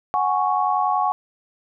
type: chord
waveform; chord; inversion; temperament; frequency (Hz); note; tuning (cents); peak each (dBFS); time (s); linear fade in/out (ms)
sine; F# suspended second; none; equal; 740 / 830.6 / 1108.7; F#5 / G#5 / C#6; 0 / 0 / 0; -22; 0.14-1.12; 0
effects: none